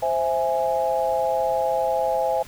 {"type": "chord", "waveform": "sine", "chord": "C augmented", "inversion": "none", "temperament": "equal", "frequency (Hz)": [523.3, 659.3, 830.6], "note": ["C5", "E5", "G#5"], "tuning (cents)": [0, 0, 0], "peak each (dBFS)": -24, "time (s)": [0.02, 2.43], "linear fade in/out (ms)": 10, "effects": ["pink hiss -44 dBFS RMS until 2.47 s"]}